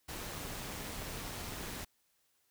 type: noise with amplitude modulation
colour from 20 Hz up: pink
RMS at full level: -40 dBFS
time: 0.08-1.85 s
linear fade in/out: 10 ms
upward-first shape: sine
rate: 208 Hz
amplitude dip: 55%
effects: white hiss -75 dBFS RMS until 2.5 s